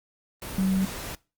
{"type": "tone in noise", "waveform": "sine", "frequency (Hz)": 190, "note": "F#3", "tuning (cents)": 46, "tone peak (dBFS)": -21, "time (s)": [0.58, 0.85], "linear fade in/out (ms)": 2, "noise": "pink", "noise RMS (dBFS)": -36, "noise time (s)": [0.42, 1.15], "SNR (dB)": 12, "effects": ["noise-tail reverb RT60 0.3 s tail -22 dB re dry", "Opus 24 kbps"]}